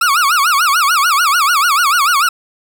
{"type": "tone with vibrato", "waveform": "40% pulse", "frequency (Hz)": 1264, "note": "D#6", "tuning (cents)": 27, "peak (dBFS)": -9, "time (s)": [0.01, 2.29], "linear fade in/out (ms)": 5, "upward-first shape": "sine", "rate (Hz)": 6.8, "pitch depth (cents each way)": 250, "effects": []}